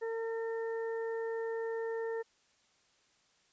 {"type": "harmonic tone", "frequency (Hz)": 453.9, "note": "A#4", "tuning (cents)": -46, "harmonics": [1, 2, 3, 4], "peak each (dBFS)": [-34, -46, -55, -47], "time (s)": [0.01, 2.23], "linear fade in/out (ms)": 20, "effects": ["white hiss -70 dBFS RMS until 3.52 s", "resampled to 16000 Hz"]}